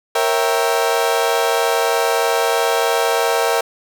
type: chord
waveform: 30% pulse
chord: A# diminished seventh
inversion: none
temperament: equal with one note detuned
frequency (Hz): 466.2 / 549.3 / 659.3 / 784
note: A#4 / C#5 / E5 / G5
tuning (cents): 0 / -16 / 0 / 0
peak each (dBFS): -16 / -20 / -18 / -19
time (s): 0.15-3.61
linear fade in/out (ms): 5
effects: none